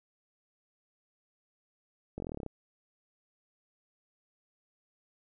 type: slowing click train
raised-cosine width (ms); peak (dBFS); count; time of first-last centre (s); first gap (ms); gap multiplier
2; -25; 12; 2.18-2.463; 21; 1.04
effects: none